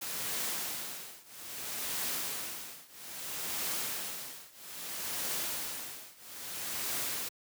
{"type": "noise with tremolo", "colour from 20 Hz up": "white", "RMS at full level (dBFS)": -34, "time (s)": [0.01, 7.29], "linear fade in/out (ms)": 10, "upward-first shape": "triangle", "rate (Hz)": 0.61, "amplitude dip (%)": 95, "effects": ["high-pass 100 Hz 12 dB/octave"]}